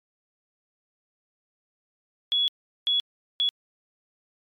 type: tone bursts at uneven times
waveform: sine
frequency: 3374 Hz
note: G#7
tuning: 27 cents sharp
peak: -20 dBFS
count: 3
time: 2.32-2.48 / 2.87-3 / 3.4-3.49 s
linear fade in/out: 0 ms
effects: MP3 96 kbps